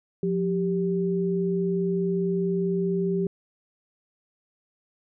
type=tone pair together; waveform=sine; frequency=177.57 / 392 Hz; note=F3 / G4; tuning=+29 / 0 cents; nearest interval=octave + major second; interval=1371 cents; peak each=-25 dBFS; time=0.23-3.27 s; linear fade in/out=2 ms; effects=none